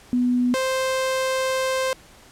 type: tone pair in turn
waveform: sine / sawtooth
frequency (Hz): 246.9 / 523.2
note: B3 / C5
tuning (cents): 0 / 0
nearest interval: octave + minor second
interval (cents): 1300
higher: second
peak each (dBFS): -17 / -17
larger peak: neither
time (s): 0.13-0.54 / 0.54-1.93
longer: second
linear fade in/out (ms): 0
effects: pink hiss -49 dBFS RMS until 2.31 s + low-pass 11000 Hz 12 dB/octave